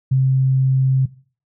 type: tone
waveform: sine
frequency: 132.2 Hz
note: C3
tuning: 18 cents sharp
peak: -12 dBFS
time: 0.11-1.06 s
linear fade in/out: 10 ms
effects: noise-tail reverb RT60 0.4 s tail -18 dB re dry